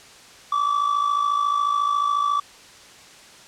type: tone with amplitude modulation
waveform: triangle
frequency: 1155 Hz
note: D6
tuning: 29 cents flat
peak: -14 dBFS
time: 0.52-2.4 s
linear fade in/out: 5 ms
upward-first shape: sine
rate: 54.1 Hz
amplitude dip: 65%
effects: white hiss -46 dBFS RMS until 3.47 s + low-pass 7000 Hz 12 dB/octave